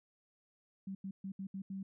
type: tone bursts at uneven times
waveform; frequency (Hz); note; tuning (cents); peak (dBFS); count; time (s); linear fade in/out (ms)
sine; 193.1; G3; -26; -39; 6; 0.87-0.95 / 1.04-1.11 / 1.24-1.32 / 1.39-1.47 / 1.54-1.62 / 1.7-1.83; 5
effects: none